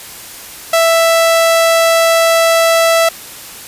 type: tone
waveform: sawtooth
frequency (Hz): 661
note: E5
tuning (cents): +5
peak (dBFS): -4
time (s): 0.73-3.09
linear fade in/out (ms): 5
effects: white hiss -31 dBFS RMS until 3.67 s + resampled to 32000 Hz